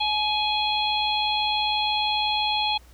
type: harmonic tone with a mistuned harmonic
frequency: 834 Hz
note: G#5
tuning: 7 cents sharp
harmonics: 1 / 3 / 4 / 5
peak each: -25 / -30 / -26 / -29 dBFS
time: 0-2.78 s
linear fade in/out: 10 ms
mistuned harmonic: 1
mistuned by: +27 cents
effects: added 60 Hz sine -48 dBFS peak until 2.93 s + pink hiss -56 dBFS RMS until 2.93 s